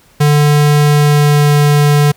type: tone with pitch glide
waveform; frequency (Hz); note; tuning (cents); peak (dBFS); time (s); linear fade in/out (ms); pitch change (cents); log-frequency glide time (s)
square; 147.5 to 146.57; D3 to D3; +8 to -3; -7; 0.2-2.12; 10; -11; 0.85-1.57
effects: pink hiss -48 dBFS RMS until 2.16 s